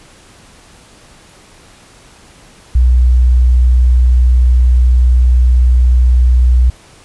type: tone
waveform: sine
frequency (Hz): 61.74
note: B1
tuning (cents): 0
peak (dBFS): -5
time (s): 2.75-6.7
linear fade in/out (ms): 5
effects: pink hiss -42 dBFS RMS until 7.04 s + resampled to 24000 Hz